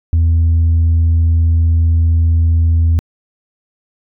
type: tone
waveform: sine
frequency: 82.41 Hz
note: E2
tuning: in tune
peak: -6 dBFS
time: 0.13-2.99 s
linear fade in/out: 0 ms
effects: tanh soft clip ceiling -7 dBFS